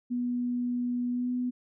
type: tone with pitch glide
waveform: sine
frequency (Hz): 244.6 to 248.3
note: B3 to B3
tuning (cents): -16 to +9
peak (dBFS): -27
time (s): 0.1-1.51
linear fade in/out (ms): 20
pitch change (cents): +25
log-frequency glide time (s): 1.1-1.3
effects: none